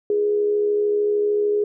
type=tone with amplitude modulation; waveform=sine; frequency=415.3 Hz; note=G#4; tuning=in tune; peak=-15 dBFS; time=0.1-1.64 s; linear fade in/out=2 ms; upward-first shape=sine; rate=73.3 Hz; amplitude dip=40%; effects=none